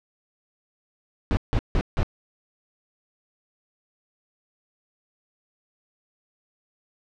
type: noise bursts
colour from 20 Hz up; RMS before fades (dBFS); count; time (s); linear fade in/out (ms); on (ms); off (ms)
brown; -21; 4; 1.31-2.03; 0; 60; 160
effects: low-pass 4000 Hz 12 dB/octave